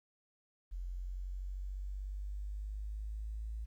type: exponential sweep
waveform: sine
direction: up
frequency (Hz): 44.17 to 55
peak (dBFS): -38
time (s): 0.71-3.66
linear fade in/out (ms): 20
effects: 12-bit